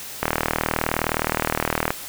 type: click train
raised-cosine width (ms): 0.5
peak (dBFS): -4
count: 67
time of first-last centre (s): 0.23-1.905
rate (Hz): 39.4
effects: white hiss -35 dBFS RMS until 2.08 s